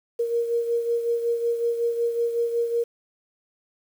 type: beating tone pair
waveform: sine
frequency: 468.1 / 473.5 Hz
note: A#4 / A#4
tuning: +7 / +27 cents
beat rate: 5.4 Hz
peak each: -22 / -30 dBFS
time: 0.19-2.84 s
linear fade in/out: 10 ms
effects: 8-bit